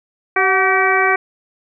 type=harmonic tone with a mistuned harmonic; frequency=383 Hz; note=G4; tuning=40 cents flat; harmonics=1 / 2 / 3 / 4 / 5 / 6; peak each=-19 / -19 / -19 / -19 / -19 / -19 dBFS; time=0.36-1.16 s; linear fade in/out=5 ms; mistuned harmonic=2; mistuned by=-52 cents; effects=none